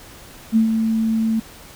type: tone with ADSR envelope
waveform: sine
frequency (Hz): 222.9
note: A3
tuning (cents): +23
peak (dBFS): -10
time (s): 0.52-1.4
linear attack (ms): 42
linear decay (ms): 110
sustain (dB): -6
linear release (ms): 8
effects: pink hiss -42 dBFS RMS until 1.75 s